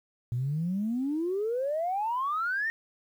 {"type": "exponential sweep", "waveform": "sine", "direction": "up", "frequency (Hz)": [116.54, 1864.7], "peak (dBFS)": -26, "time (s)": [0.32, 2.7], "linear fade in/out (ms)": 0, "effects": ["tanh soft clip ceiling -22 dBFS", "10-bit"]}